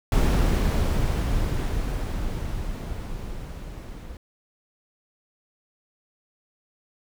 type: noise with level ramp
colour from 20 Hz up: brown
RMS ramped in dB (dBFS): -18 to -38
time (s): 0.12-4.17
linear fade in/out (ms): 2
effects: none